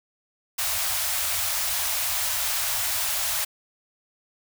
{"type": "band-stop noise", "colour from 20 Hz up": "white", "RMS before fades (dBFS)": -26, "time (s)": [0.58, 3.45], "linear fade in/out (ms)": 10, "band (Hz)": [110, 580], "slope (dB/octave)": 96, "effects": []}